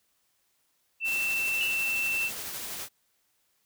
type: tone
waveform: sine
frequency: 2676 Hz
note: E7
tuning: 25 cents sharp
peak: -26 dBFS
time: 1-2.31 s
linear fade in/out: 50 ms
type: noise with tremolo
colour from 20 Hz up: white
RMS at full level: -36 dBFS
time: 1.04-2.89 s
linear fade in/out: 50 ms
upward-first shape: sine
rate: 12 Hz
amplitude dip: 25%
type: tone with exponential decay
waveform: sine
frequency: 2890 Hz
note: F#7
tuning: 41 cents flat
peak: -27 dBFS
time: 1.61-1.88 s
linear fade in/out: 0 ms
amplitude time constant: 58 ms
effects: white hiss -72 dBFS RMS until 3.65 s